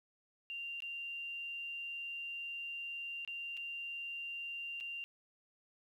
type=tone with dropouts; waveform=sine; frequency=2779 Hz; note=F7; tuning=9 cents flat; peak=-40 dBFS; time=0.5-5.04 s; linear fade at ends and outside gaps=0 ms; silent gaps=0.804-0.822 / 3.249-3.276 / 3.569-3.574 / 4.802-4.808 s; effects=12-bit